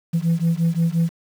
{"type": "beating tone pair", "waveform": "sine", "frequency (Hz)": [164, 169.7], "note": ["E3", "F3"], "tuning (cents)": [-9, -49], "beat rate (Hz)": 5.7, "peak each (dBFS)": -18, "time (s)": [0.13, 1.1], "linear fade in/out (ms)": 20, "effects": ["tanh soft clip ceiling -13 dBFS", "7-bit"]}